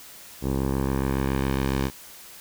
10% pulse tone with low-pass filter sweep, 67.2 Hz, C2, 47 cents sharp, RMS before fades -25 dBFS, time 0.41-1.91 s, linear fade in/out 50 ms, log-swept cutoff 660 to 6800 Hz, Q 0.74, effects white hiss -45 dBFS RMS until 2.4 s

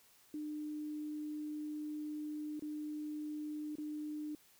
sine tone with dropouts, 301.6 Hz, D4, 46 cents sharp, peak -39 dBFS, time 0.34-4.35 s, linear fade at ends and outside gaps 2 ms, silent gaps 2.595-2.622 / 3.755-3.783 s, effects white hiss -66 dBFS RMS until 4.59 s

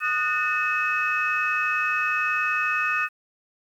sine tone cluster, 1235 / 1476 / 1811 / 2568 Hz, D#6 / F#6 / A6 / E7, -13 / -5 / +49 / -46 cents, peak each -26 / -27 / -28 / -25 dBFS, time 0-3.09 s, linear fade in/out 50 ms, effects tanh soft clip ceiling -13 dBFS + 9-bit

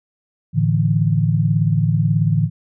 sine chord, A suspended fourth, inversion none, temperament just, 110 / 146.67 / 165 Hz, A2 / D3 / E3, 0 / -2 / +2 cents, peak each -18 dBFS, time 0.53-2.5 s, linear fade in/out 50 ms, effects none

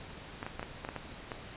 clicks, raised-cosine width 0.5 ms, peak -22 dBFS, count 8, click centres 0.429 / 0.465 / 0.595 / 0.629 / 0.849 / 0.889 / 0.963 / 1.318 s, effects pink hiss -47 dBFS RMS until 1.56 s + resampled to 8000 Hz

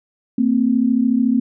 sine tone pair together, 227.8 / 261.6 Hz, A#3 / C4, -40 / 0 cents, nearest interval major second, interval 240 cents, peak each -16 dBFS, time 0.38-1.4 s, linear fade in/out 5 ms, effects none

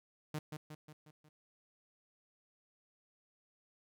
sawtooth tone with echo, 152.5 Hz, D#3, 34 cents flat, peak -33 dBFS, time 0.34-0.39 s, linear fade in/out 5 ms, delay 180 ms, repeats 5, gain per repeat -5 dB, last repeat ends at 1.29 s, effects none

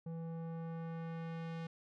square tone with low-pass filter sweep, 164.81 Hz, E3, in tune, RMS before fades -43 dBFS, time 0.06-1.67 s, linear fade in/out 5 ms, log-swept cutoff 550 to 3700 Hz, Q 0.78, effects none

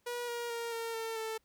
sawtooth tone with pitch steps, 483 / 474.7 / 466.5 / 458.5 / 450.7 / 442.9 Hz, B4 / A#4 / A#4 / A#4 / A4 / A4, -39 / +31 / +1 / -29 / +42 / +11 cents, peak -32 dBFS, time 0.06-1.38 s, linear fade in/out 10 ms, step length 220 ms, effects pink hiss -75 dBFS RMS until 1.44 s

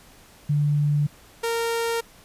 sine / sawtooth tone pair in turn, 146.83 / 462.1 Hz, D3 / A#4, 0 / -15 cents, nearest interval octave + minor sixth, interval 1985 cents, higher second, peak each -18 / -19 dBFS, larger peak first, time 0.49-1.07 / 1.43-2.01 s, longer neither, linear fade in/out 10 ms, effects pink hiss -51 dBFS RMS until 2.24 s + resampled to 32000 Hz

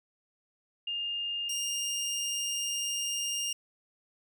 sine / 20% pulse tone pair in turn, 2818 / 2818 Hz, F7 / F7, +15 / +15 cents, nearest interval unison, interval 0 cents, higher neither, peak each -31 / -26 dBFS, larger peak second, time 0.87-1.49 / 1.49-3.53 s, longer second, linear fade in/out 5 ms, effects none

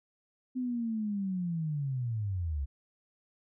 sine linear sweep, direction down, 257.3 to 65.6 Hz, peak -30 dBFS, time 0.55-2.66 s, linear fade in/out 20 ms, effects none

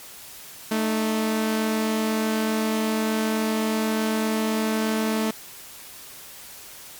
sawtooth tone pair together, 219.4 / 307.4 Hz, A3 / D#4, -5 / -21 cents, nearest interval tritone, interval 584 cents, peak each -18 / -27 dBFS, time 0.71-5.31 s, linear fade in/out 5 ms, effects white hiss -42 dBFS RMS until 6.99 s + MP3 96 kbps

